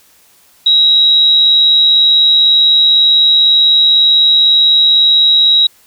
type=tone with amplitude modulation; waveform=sine; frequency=3846 Hz; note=B7; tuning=47 cents flat; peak=-3 dBFS; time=0.66-5.67 s; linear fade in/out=5 ms; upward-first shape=sine; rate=140 Hz; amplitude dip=50%; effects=white hiss -48 dBFS RMS until 5.86 s